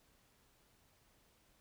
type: silence
effects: pink hiss -71 dBFS RMS until 1.6 s